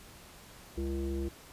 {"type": "tone with low-pass filter", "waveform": "square", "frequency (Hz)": 68.2, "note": "C#2", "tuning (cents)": -28, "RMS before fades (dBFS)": -34, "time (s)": [0.77, 1.29], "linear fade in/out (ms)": 10, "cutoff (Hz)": 380, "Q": 7.2, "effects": ["pink hiss -53 dBFS RMS until 1.52 s", "resampled to 32000 Hz"]}